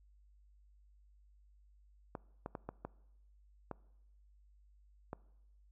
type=clicks; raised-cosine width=1 ms; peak=-27 dBFS; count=7; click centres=2.152 / 2.461 / 2.552 / 2.69 / 2.85 / 3.713 / 5.131 s; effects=noise-tail reverb RT60 0.9 s tail -22 dB re dry + added 50 Hz sine -62 dBFS peak until 5.71 s